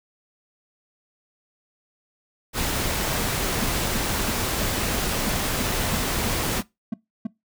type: noise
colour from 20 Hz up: pink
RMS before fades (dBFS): -25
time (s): 2.53-6.63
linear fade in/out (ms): 50
type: tone bursts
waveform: triangle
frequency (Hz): 221.4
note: A3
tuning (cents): +11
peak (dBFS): -21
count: 12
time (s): 3.62-7.27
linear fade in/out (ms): 5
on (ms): 20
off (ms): 310
effects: noise-tail reverb RT60 0.2 s tail -21 dB re dry